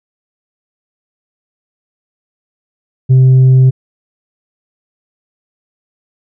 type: tone with tanh clipping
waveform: sine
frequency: 130 Hz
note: C3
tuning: 11 cents flat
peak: -4 dBFS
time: 3.09-3.71 s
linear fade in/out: 20 ms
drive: 2 dB
effects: none